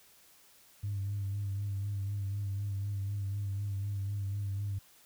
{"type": "tone with vibrato", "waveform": "sine", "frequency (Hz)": 100, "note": "G2", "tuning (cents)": 35, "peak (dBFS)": -31, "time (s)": [0.83, 4.79], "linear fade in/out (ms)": 10, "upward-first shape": "sine", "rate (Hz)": 4, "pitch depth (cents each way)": 40, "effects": ["tanh soft clip ceiling -28 dBFS", "white hiss -61 dBFS RMS until 5.05 s"]}